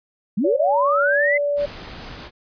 sine linear sweep, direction up, 174.61 to 2077 Hz, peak -17 dBFS, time 0.37-1.38 s, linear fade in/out 10 ms
sine tone with pitch glide, 570 to 577.6 Hz, C#5 to D5, +48 to -29 cents, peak -18 dBFS, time 0.44-1.66 s, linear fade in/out 10 ms, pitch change +23 cents, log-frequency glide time 1.04-1.21 s
pink noise, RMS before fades -36 dBFS, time 1.56-2.31 s, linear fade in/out 50 ms
effects resampled to 11025 Hz

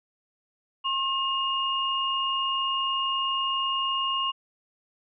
sine tone pair together, 1073.5 / 2842 Hz, C6 / F7, +44 / +30 cents, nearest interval octave + perfect fourth, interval 1686 cents, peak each -27 dBFS, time 0.84-4.32 s, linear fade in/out 20 ms, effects none

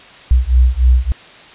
sine beating tone pair, 60.7 / 64.1 Hz, B1 / C2, -29 / -35 cents, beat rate 3.4 Hz, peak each -11 dBFS, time 0.31-1.12 s, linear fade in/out 0 ms, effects white hiss -39 dBFS RMS until 1.54 s + resampled to 8000 Hz

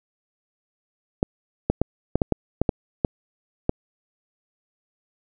clicks, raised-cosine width 2 ms, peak -5 dBFS, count 10, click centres 1.229 / 1.7 / 1.816 / 2.156 / 2.218 / 2.323 / 2.616 / 2.692 / 3.048 / 3.694 s, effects none

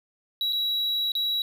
triangle tone with dropouts, 3889 Hz, B7, 27 cents flat, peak -22 dBFS, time 0.41-1.42 s, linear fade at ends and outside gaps 1 ms, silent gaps 0.525-0.53 / 1.119-1.152 s, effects none

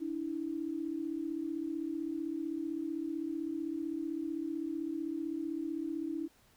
sine tone pair together, 291.3 / 327 Hz, D4 / E4, -14 / -14 cents, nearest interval major second, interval 200 cents, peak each -38 / -36 dBFS, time 0-6.28 s, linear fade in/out 20 ms, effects pink hiss -66 dBFS RMS until 6.56 s

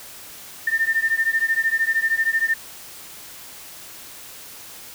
sine beating tone pair, 1797 / 1810 Hz, A6 / A6, +36 / +48 cents, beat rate 13 Hz, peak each -21 dBFS, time 0.67-2.54 s, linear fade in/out 5 ms, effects white hiss -40 dBFS RMS until 4.94 s

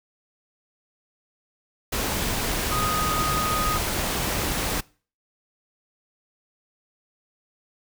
sine tone in noise, 1245 Hz, D#6, 1 cent sharp, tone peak -25 dBFS, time 2.71-3.78 s, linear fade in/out 10 ms, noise pink, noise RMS -26 dBFS, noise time 1.92-4.81 s, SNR -2 dB, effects noise-tail reverb RT60 0.4 s tail -23 dB re dry

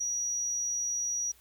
sine tone, 5790 Hz, F#8, 38 cents flat, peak -29 dBFS, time 0-1.32 s, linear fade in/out 10 ms, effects added 60 Hz sine -64 dBFS peak until 1.4 s + white hiss -61 dBFS RMS until 1.4 s

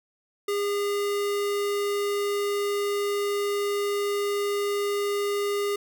square tone, 406.6 Hz, G#4, 37 cents flat, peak -25 dBFS, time 0.48-5.76 s, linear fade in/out 5 ms, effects none

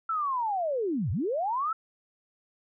sine linear two-way sweep, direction down then up, 1348 to 78.8 to 1348 Hz, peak -26 dBFS, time 0.09-1.73 s, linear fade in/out 5 ms, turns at 1.11 s, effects none

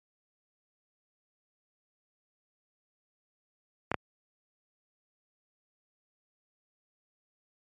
clicks, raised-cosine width 0.5 ms, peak -12 dBFS, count 2, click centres 3.916 / 3.943 s, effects high-pass 80 Hz 12 dB/octave + MP3 64 kbps

